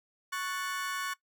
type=chord; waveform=35% pulse; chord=F# minor; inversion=second; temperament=equal; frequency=1108.7 / 1480 / 1760 Hz; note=C#6 / F#6 / A6; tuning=0 / 0 / 0 cents; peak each=-34 / -36 / -38 dBFS; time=0.32-1.14 s; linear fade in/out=10 ms; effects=noise-tail reverb RT60 0.1 s tail -19 dB re dry